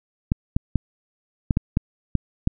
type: clicks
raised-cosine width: 5 ms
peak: -6 dBFS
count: 8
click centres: 0.319 / 0.565 / 0.757 / 1.508 / 1.571 / 1.771 / 2.153 / 2.474 s
effects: none